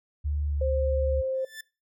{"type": "tone with pitch glide", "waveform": "sine", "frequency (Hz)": [73.42, 70.76], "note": ["D2", "C#2"], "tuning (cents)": [0, 36], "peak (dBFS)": -25, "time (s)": [0.24, 1.22], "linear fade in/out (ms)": 20, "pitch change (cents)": -64, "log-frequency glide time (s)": [0.47, 0.65]}
{"type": "tone", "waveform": "sine", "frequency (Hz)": 526, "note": "C5", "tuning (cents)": 9, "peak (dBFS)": -26, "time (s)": [0.61, 1.45], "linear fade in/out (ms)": 5}
{"type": "tone with exponential growth", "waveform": "sawtooth", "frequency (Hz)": 1760, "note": "A6", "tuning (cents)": 0, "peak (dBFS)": -31, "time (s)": [1.34, 1.61], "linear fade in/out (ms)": 5, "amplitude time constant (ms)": 58}
{"effects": ["noise-tail reverb RT60 0.3 s tail -22 dB re dry"]}